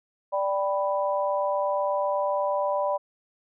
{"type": "chord", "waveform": "sine", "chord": "G major", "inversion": "second", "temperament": "equal", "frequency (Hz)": [587.3, 784, 987.8], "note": ["D5", "G5", "B5"], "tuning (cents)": [0, 0, 0], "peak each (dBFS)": [-25, -31, -28], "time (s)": [0.32, 2.98], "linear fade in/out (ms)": 20, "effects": []}